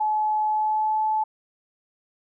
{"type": "tone with pitch glide", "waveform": "sine", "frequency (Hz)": [856, 865.9], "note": ["A5", "A5"], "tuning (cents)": [-48, -28], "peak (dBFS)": -20, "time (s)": [0, 1.24], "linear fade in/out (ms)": 10, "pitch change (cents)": 20, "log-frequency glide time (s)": [0.46, 1.02], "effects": []}